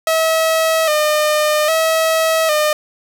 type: tone with vibrato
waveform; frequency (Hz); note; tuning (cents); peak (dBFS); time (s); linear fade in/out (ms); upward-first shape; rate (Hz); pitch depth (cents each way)
sawtooth; 625; D#5; +8; -9; 0.07-2.73; 2; square; 0.62; 53
effects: none